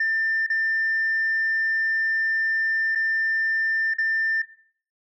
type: tone with dropouts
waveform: sine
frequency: 1790 Hz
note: A6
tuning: 29 cents sharp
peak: -18 dBFS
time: 0-4.42 s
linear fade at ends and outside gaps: 5 ms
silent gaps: 0.466-0.499 / 2.951-2.955 / 3.939-3.983 s
effects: noise-tail reverb RT60 0.5 s tail -17 dB re dry + tanh soft clip ceiling -17 dBFS